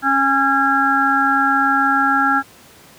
harmonic tone, 273.6 Hz, C#4, 23 cents flat, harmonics 1 / 3 / 5 / 6, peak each -21 / -19 / -16 / -19 dBFS, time 0.02-2.43 s, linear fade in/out 50 ms, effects pink hiss -45 dBFS RMS until 2.98 s + high-pass 100 Hz 12 dB/octave

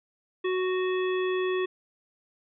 harmonic tone with a mistuned harmonic, 370 Hz, F#4, in tune, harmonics 1 / 3 / 5 / 7 / 9, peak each -25 / -36 / -37 / -40 / -42 dBFS, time 0.44-1.66 s, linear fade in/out 10 ms, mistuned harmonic 9, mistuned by +26 cents, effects none

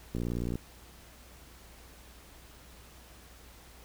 click train, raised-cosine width 3 ms, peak -21 dBFS, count 25, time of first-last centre 0.15-0.555 s, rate 59.2 Hz, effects added 60 Hz sine -55 dBFS peak until 3.84 s + pink hiss -55 dBFS RMS until 3.84 s

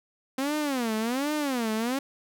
sawtooth tone with vibrato, 256.9 Hz, C4, 32 cents flat, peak -22 dBFS, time 0.38-1.99 s, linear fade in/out 5 ms, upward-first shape sine, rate 1.3 Hz, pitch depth 290 cents each way, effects none

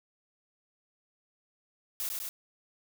blue noise with echo, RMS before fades -34 dBFS, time 2-2.09 s, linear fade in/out 0 ms, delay 100 ms, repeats 2, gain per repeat -2 dB, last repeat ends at 2.29 s, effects none

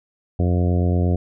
harmonic tone, 88.6 Hz, F2, 25 cents sharp, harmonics 1 / 2 / 3 / 4 / 5 / 6 / 7 / 8, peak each -17 / -23 / -27 / -29 / -31 / -33 / -34 / -35 dBFS, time 0.39-1.16 s, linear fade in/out 5 ms, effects none

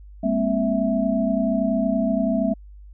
sine tone cluster, 201.9 / 230.7 / 263.1 / 657 Hz, G#3 / A#3 / C4 / E5, -49 / -18 / +10 / -6 cents, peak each -24 dBFS, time 0.23-2.54 s, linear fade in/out 10 ms, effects added 50 Hz sine -40 dBFS peak until 2.93 s

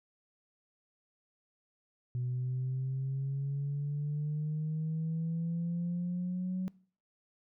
sine exponential sweep, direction up, 123.47 to 186.7 Hz, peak -30 dBFS, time 2.15-6.68 s, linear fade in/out 0 ms, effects noise-tail reverb RT60 0.5 s tail -24 dB re dry + tanh soft clip ceiling -28 dBFS

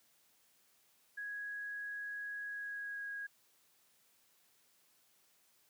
sine tone with pitch glide, 1661.2 to 1644 Hz, G#6 to G#6, 0 to -18 cents, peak -40 dBFS, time 1.17-3.27 s, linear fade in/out 10 ms, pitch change -18 cents, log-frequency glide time 2.46-3.11 s, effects white hiss -71 dBFS RMS until 5.69 s + high-pass 100 Hz 12 dB/octave

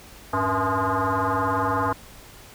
sine tone with frequency modulation, 103.6 Hz, G#2, 4 cents flat, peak -20 dBFS, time 0.33-1.93 s, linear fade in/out 5 ms, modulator 190 Hz, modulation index 6.7, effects added 50 Hz sine -55 dBFS peak until 2.54 s + pink hiss -46 dBFS RMS until 2.54 s

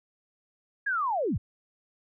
sine linear sweep, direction down, 1686 to 53.3 Hz, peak -25 dBFS, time 0.86-1.38 s, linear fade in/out 10 ms, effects none

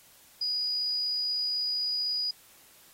sine tone, 4918 Hz, D#8, 21 cents flat, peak -27 dBFS, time 0.41-2.31 s, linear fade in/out 5 ms, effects white hiss -57 dBFS RMS until 2.93 s + AAC 48 kbps

